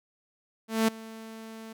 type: tone with ADSR envelope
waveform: sawtooth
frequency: 222.7 Hz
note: A3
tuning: 21 cents sharp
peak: -16 dBFS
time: 0.68-1.73 s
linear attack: 200 ms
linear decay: 9 ms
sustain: -21 dB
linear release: 7 ms
effects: none